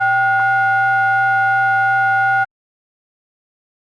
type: ring-modulated tone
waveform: triangle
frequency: 330.7 Hz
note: E4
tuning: 6 cents sharp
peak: -7 dBFS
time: 0-2.45 s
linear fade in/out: 20 ms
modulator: 1110 Hz
effects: Opus 48 kbps